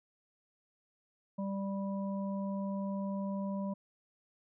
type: harmonic tone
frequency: 196.4 Hz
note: G3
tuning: 4 cents sharp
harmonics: 1 / 3 / 5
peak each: -34 / -42 / -46 dBFS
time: 1.38-3.74 s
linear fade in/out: 10 ms
effects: none